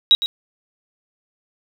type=tone with echo; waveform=sine; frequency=3824 Hz; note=A#7; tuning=43 cents sharp; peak=-8 dBFS; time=0.11-0.15 s; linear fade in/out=0 ms; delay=110 ms; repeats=1; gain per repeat=-11 dB; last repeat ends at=0.26 s; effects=7-bit